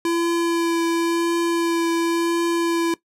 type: tone with vibrato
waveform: square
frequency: 336.9 Hz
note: E4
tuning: 38 cents sharp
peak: -19 dBFS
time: 0.05-2.94 s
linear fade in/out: 2 ms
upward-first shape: triangle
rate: 0.94 Hz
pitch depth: 14 cents each way
effects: noise-tail reverb RT60 0.1 s tail -18 dB re dry + low-pass 12000 Hz 12 dB/octave